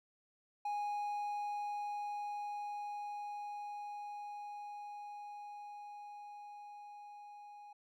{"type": "tone with level ramp", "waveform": "triangle", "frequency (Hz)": 826, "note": "G#5", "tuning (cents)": -10, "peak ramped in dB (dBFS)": [-33, -49], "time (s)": [0.65, 7.73], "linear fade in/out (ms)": 5, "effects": []}